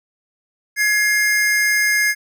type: tone pair together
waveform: square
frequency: 1680.3 / 2117 Hz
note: G#6 / C7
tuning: +20 / +20 cents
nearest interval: major third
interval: 400 cents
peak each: -18 / -18 dBFS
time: 0.76-2.15 s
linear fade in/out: 50 ms
effects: none